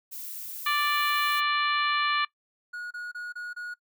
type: noise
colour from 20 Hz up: violet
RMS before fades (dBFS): -38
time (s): 0.11-1.41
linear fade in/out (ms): 20
type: harmonic tone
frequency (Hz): 587.3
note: D5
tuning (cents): 0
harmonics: 2 / 3 / 4 / 5 / 6 / 7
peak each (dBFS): -26 / -30 / -32 / -34 / -36 / -37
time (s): 0.66-2.25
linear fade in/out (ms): 5
type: tone bursts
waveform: triangle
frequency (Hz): 1449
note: F#6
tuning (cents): -37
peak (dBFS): -32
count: 5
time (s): 2.73-3.742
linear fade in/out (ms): 10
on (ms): 180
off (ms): 28
effects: noise-tail reverb RT60 0.1 s tail -21 dB re dry